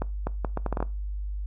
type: accelerating click train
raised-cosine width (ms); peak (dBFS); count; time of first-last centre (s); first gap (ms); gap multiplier
1; -14; 9; 0.02-0.826; 250; 0.71
effects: noise-tail reverb RT60 0.3 s tail -21 dB re dry + added 50 Hz sine -29 dBFS peak until 1.46 s